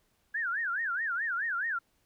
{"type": "tone with vibrato", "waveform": "sine", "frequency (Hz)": 1600, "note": "G6", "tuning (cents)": 35, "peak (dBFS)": -29, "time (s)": [0.34, 1.79], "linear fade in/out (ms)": 10, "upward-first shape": "sine", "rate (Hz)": 4.7, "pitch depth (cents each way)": 270, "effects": ["pink hiss -72 dBFS RMS until 2.05 s"]}